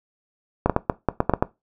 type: clicks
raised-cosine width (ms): 1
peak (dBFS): -3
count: 9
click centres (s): 0.66 / 0.697 / 0.764 / 0.898 / 1.087 / 1.204 / 1.296 / 1.337 / 1.425
effects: noise-tail reverb RT60 0.2 s tail -18 dB re dry